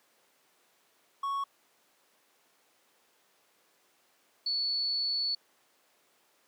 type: tone pair in turn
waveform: triangle / sine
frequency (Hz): 1108.7 / 4435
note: C#6 / C#8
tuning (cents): 0 / 0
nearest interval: 2 octaves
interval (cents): 2400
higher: second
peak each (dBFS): -28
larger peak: neither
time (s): 1.23-1.44 / 4.46-5.35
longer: second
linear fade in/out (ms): 5
effects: pink hiss -67 dBFS RMS until 6.47 s + high-pass 400 Hz 12 dB/octave